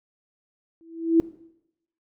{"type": "tone with exponential growth", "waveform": "sine", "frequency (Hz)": 329.6, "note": "E4", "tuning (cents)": 0, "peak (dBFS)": -11, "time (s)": [0.81, 1.2], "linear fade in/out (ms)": 0, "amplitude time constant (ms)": 83, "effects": ["noise-tail reverb RT60 0.8 s tail -19 dB re dry"]}